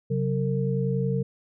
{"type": "tone cluster", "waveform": "sine", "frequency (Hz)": [134.7, 185.4, 455.5], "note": ["C#3", "F#3", "A#4"], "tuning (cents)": [-49, 4, -40], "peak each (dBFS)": [-25, -28, -29], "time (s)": [0.1, 1.23], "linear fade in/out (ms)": 10, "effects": []}